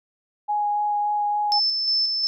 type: tone with vibrato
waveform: sine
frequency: 830.6 Hz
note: G#5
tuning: in tune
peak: -20 dBFS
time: 0.48-1.6 s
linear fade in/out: 20 ms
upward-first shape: sine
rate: 3.5 Hz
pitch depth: 9 cents each way
type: tone with tremolo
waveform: sine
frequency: 5274 Hz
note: E8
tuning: in tune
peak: -18 dBFS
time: 1.52-2.27 s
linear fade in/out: 0 ms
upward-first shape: square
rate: 2.8 Hz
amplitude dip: 35%
effects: none